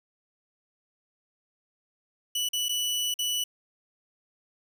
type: tone with dropouts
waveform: sawtooth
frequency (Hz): 2960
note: F#7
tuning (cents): 0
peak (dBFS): -23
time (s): 2.35-3.44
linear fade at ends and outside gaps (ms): 5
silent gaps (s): 2.489-2.532 / 2.685-2.692 / 3.141-3.189
effects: none